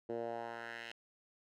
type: tone with band-pass filter sweep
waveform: 10% pulse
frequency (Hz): 116.54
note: A#2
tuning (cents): 0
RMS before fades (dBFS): -43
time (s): 0.09-0.92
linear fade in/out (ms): 5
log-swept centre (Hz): 410 to 2700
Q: 2
effects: none